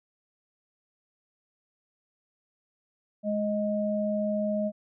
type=tone pair together; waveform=sine; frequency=209.9 / 624 Hz; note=G#3 / D#5; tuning=+19 / +5 cents; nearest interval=octave + perfect fifth; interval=1886 cents; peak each=-28 dBFS; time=3.23-4.72 s; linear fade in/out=50 ms; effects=none